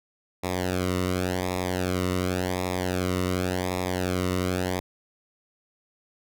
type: tone with flanger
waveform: sawtooth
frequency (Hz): 91.4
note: F#2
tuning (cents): -21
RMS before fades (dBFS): -27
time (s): 0.43-4.8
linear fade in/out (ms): 10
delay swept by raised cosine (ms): 0.66 to 1.23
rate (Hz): 0.9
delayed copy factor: -0.85
effects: none